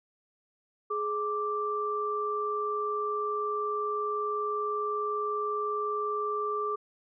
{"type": "tone pair together", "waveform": "sine", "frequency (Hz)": [420.1, 1174.7], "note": ["G#4", "D6"], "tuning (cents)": [20, 0], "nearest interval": "octave + tritone", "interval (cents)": 1780, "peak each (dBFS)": [-32, -30], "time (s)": [0.9, 6.76], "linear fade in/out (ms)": 10, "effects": []}